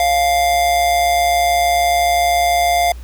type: tone with amplitude modulation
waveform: square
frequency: 698.5 Hz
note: F5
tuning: in tune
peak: -11 dBFS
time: 0-2.92 s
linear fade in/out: 2 ms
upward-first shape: sine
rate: 148 Hz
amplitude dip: 45%
effects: added 60 Hz sine -29 dBFS peak until 3.03 s + pink hiss -46 dBFS RMS until 3.03 s